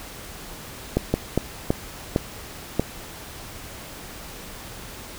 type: slowing click train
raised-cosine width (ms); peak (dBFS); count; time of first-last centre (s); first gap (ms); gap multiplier
2; -5; 6; 0.97-2.796; 170; 1.39
effects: pink hiss -39 dBFS RMS until 5.18 s